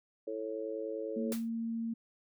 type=chord; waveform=sine; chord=A major; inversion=second; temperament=just; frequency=330 / 440 / 550 Hz; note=E4 / A4 / C#5; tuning=+2 / 0 / -14 cents; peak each=-42 / -38 / -40 dBFS; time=0.27-1.33 s; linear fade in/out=5 ms
type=tone; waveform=sine; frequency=228.6 Hz; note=A#3; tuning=34 cents flat; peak=-33 dBFS; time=1.16-1.94 s; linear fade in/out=10 ms
type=noise with exponential decay; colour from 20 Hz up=white; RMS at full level=-38 dBFS; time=1.32-1.49 s; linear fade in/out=1 ms; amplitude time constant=35 ms
effects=none